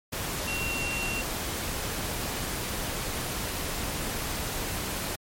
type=tone in noise; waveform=sine; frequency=2741 Hz; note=F7; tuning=33 cents flat; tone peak=-31 dBFS; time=0.47-1.22 s; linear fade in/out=10 ms; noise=pink; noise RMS=-32 dBFS; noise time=0.12-5.16 s; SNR=-2 dB; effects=MP3 64 kbps